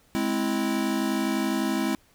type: chord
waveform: square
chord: Ab augmented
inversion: none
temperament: equal with one note detuned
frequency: 209.9 / 261.6 / 329.6 Hz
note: Ab3 / C4 / E4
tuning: +19 / 0 / 0 cents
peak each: -29 dBFS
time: 0.15-1.95 s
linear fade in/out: 0 ms
effects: pink hiss -61 dBFS RMS until 2.14 s